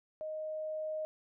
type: tone with level ramp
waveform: sine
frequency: 622.3 Hz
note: D#5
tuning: in tune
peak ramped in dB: -37 to -34 dBFS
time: 0.21-1.05 s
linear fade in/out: 0 ms
effects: none